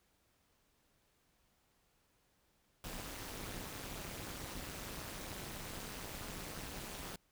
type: noise with amplitude modulation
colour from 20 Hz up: pink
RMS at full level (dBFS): -42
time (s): 2.84-7.16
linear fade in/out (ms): 2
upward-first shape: sine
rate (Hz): 210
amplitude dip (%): 90
effects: pink hiss -75 dBFS RMS until 7.31 s